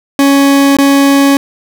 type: tone with dropouts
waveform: 40% pulse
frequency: 278 Hz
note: C#4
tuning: 5 cents sharp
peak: -4 dBFS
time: 0.19-1.37 s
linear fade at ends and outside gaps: 1 ms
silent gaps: 0.768-0.786 s
effects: none